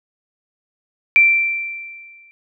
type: tone with exponential decay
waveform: sine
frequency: 2349 Hz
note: D7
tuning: in tune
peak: -6 dBFS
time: 1.16-2.31 s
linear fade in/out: 0 ms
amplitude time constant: 250 ms
effects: none